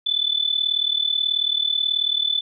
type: tone with amplitude modulation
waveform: sine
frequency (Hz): 3500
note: A7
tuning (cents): -10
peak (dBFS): -15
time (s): 0.06-2.41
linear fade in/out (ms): 10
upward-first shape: sine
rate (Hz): 38.4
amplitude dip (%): 85
effects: none